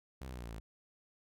sawtooth exponential sweep, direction down, 67.7 to 53.3 Hz, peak -39 dBFS, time 0.21-0.6 s, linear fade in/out 5 ms, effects none

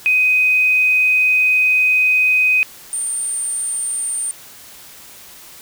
sine tone pair in turn, 2508 / 8937 Hz, D#7 / C#9, +13 / +13 cents, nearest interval octave + minor seventh, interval 2200 cents, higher second, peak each -11 / -19 dBFS, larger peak first, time 0.06-2.63 / 2.93-4.31 s, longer first, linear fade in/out 0 ms, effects white hiss -40 dBFS RMS until 5.61 s

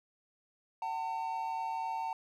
triangle tone pair together, 758 / 901.9 Hz, F#5 / A5, +42 / +43 cents, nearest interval minor third, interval 301 cents, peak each -37 / -33 dBFS, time 0.82-2.13 s, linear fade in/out 2 ms, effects none

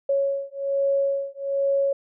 sine beating tone pair, 553 / 554.2 Hz, C#5 / C#5, -4 / -1 cents, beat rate 1.2 Hz, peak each -24 / -24 dBFS, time 0.09-1.93 s, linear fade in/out 5 ms, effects none

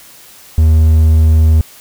triangle tone, 79.1 Hz, D#2, 29 cents sharp, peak -3 dBFS, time 0.58-1.61 s, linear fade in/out 0 ms, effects white hiss -39 dBFS RMS until 1.8 s

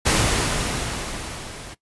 pink noise with level ramp, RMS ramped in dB -17 to -38 dBFS, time 0.05-1.75 s, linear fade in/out 20 ms, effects noise-tail reverb RT60 0.1 s tail -18 dB re dry + resampled to 24000 Hz

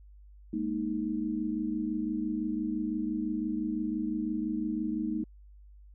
sine chord, Ab suspended second, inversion none, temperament just, 207.7 / 233.6 / 311.5 Hz, Ab3 / Bb3 / Eb4, 0 / +4 / +2 cents, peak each -35 / -34 / -32 dBFS, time 0.53-5.24 s, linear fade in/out 5 ms, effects added 50 Hz sine -50 dBFS peak until 5.94 s

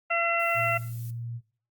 harmonic tone, 678 Hz, E5, 49 cents sharp, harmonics 1 / 2 / 3 / 4, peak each -29 / -29 / -29 / -29 dBFS, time 0.1-0.78 s, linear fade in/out 10 ms
violet noise, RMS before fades -47 dBFS, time 0.39-1.11 s, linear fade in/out 10 ms
sine tone with pitch glide, 116.3 to 117.65 Hz, A#2 to A#2, -4 to +16 cents, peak -33 dBFS, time 0.54-1.41 s, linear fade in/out 50 ms, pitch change +20 cents, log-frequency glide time 0.75-1.28 s
effects noise-tail reverb RT60 0.4 s tail -17 dB re dry + Opus 48 kbps

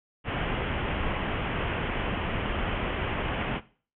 pink low-pass noise, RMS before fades -30 dBFS, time 0.24-3.61 s, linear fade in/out 50 ms, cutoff 3200 Hz, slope 96 dB/octave, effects noise-tail reverb RT60 0.4 s tail -17 dB re dry

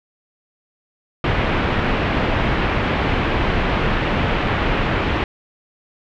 pink low-pass noise, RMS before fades -19 dBFS, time 1.24-5.24 s, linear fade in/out 2 ms, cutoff 2900 Hz, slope 24 dB/octave, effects none

